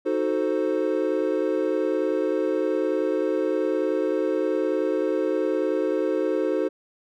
triangle chord, D# diminished seventh, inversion none, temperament equal, 311.1 / 370 / 440 / 523.3 Hz, D#4 / F#4 / A4 / C5, 0 / 0 / 0 / 0 cents, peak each -25 dBFS, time 0.05-6.69 s, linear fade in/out 20 ms, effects none

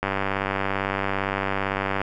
click train, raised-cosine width 0.5 ms, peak -9 dBFS, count 195, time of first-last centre 0.03-2.016 s, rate 97.7 Hz, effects none

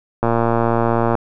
click train, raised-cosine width 1 ms, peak -3 dBFS, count 108, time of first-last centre 0.23-1.152 s, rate 116 Hz, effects none

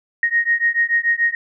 sine beating tone pair, 1864.7 / 1871.6 Hz, A#6 / A#6, 0 / +6 cents, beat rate 6.9 Hz, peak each -18 dBFS, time 0.23-1.35 s, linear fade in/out 2 ms, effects none

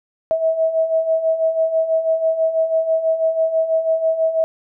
sine beating tone pair, 642 / 648.1 Hz, E5 / E5, -46 / -30 cents, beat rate 6.1 Hz, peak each -22 / -16 dBFS, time 0.31-4.44 s, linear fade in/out 0 ms, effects none

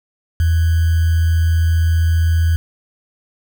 sine tone with sample-and-hold, 82.41 Hz, E2, in tune, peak -11 dBFS, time 0.4-2.56 s, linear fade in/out 0 ms, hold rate 1575 Hz, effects none

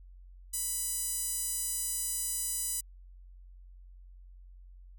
sawtooth tone with high-pass filter, 990 Hz, B5, 4 cents sharp, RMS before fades -34 dBFS, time 0.53-2.81 s, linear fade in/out 10 ms, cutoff 8600 Hz, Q 2.2, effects added 45 Hz sine -49 dBFS peak until 4.98 s

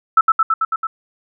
sine tone with echo, 1318.5 Hz, E6, in tune, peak -6 dBFS, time 0.17-0.21 s, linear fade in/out 5 ms, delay 110 ms, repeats 6, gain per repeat -2 dB, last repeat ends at 0.87 s, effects none

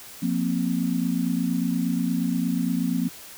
sine chord, F suspended fourth, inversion none, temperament equal with one note detuned, 176.64 / 233.1 / 261.6 Hz, F3 / Bb3 / C4, +20 / 0 / 0 cents, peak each -26 dBFS, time 0.22-3.09 s, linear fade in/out 10 ms, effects white hiss -43 dBFS RMS until 3.37 s

